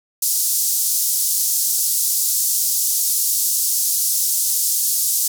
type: band-pass noise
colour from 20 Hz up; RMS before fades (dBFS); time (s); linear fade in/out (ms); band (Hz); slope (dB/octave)
white; -19; 0.22-5.28; 5; 5300 to 15000; 24
effects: none